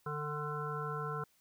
harmonic tone, 148.9 Hz, D3, 24 cents sharp, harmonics 1 / 3 / 5 / 7 / 9 / 10, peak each -40 / -42 / -49 / -43 / -41 / -50 dBFS, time 0.06-1.24 s, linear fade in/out 5 ms, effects white hiss -71 dBFS RMS until 1.4 s

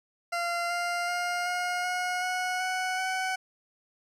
20% pulse tone with pitch steps, 690 / 698.4 / 706.9 / 715.6 / 724.3 / 733.1 / 742.1 / 751.1 Hz, F5 / F5 / F5 / F5 / F#5 / F#5 / F#5 / F#5, -21 / 0 / +21 / +42 / -37 / -16 / +5 / +26 cents, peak -23 dBFS, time 0.32-3.36 s, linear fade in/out 10 ms, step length 380 ms, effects low-pass 9000 Hz 12 dB/octave + 10-bit

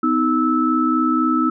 sine tone cluster, 252 / 315.9 / 1308 Hz, B3 / D#4 / E6, +35 / +26 / -14 cents, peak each -19 dBFS, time 0.03-1.5 s, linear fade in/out 5 ms, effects none

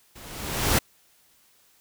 pink noise with level ramp, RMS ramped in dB -46 to -19 dBFS, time 0.15-0.79 s, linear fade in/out 10 ms, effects white hiss -61 dBFS RMS until 1.8 s

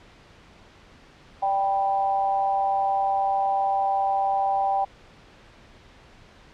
sine tone with amplitude modulation, 784 Hz, G5, in tune, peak -17 dBFS, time 1.42-4.85 s, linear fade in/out 10 ms, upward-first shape sine, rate 199 Hz, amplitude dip 70%, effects pink hiss -51 dBFS RMS until 6.53 s + low-pass 4000 Hz 12 dB/octave

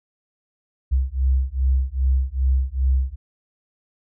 sine beating tone pair, 64.4 / 66.9 Hz, C2 / C2, -27 / +39 cents, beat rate 2.5 Hz, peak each -20 dBFS, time 0.91-3.16 s, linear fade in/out 20 ms, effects none

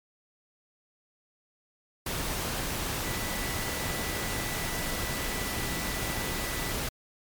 sine tone in noise, 1975.5 Hz, B6, in tune, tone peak -40 dBFS, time 3.03-6.72 s, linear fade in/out 5 ms, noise pink, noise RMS -32 dBFS, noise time 2.06-6.89 s, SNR -11 dB, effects MP3 96 kbps

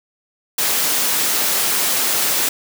white high-pass noise, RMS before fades -18 dBFS, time 0.58-2.49 s, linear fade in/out 5 ms, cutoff 200 Hz, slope 12 dB/octave, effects none

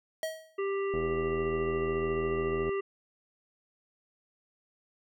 square tone with exponential decay, 638 Hz, D#5, 43 cents sharp, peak -29 dBFS, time 0.23-0.58 s, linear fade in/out 1 ms, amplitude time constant 76 ms
harmonic tone, 393.9 Hz, G4, 8 cents sharp, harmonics 1 / 3 / 5 / 7, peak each -29 / -39 / -43 / -46 dBFS, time 0.58-2.81 s, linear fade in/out 10 ms
click train, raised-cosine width 2 ms, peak -24 dBFS, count 144, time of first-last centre 0.94-2.692 s, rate 81.6 Hz
effects none

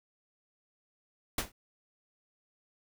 pink noise with exponential decay, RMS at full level -26 dBFS, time 1.38-1.52 s, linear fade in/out 5 ms, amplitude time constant 30 ms, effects none

